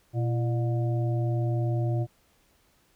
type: harmonic tone with a mistuned harmonic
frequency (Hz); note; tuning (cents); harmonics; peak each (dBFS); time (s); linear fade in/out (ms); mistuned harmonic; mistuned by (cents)
120; B2; -49; 1 / 3 / 5 / 6; -24 / -34 / -38 / -40; 0.13-2.07; 50; 3; -96
effects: pink hiss -65 dBFS RMS until 2.95 s